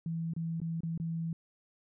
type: tone with dropouts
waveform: sine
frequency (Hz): 164.81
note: E3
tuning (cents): 0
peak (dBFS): -32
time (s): 0.06-1.33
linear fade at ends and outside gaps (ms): 2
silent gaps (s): 0.336-0.364 / 0.602-0.616 / 0.806-0.833 / 0.977-0.999
effects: none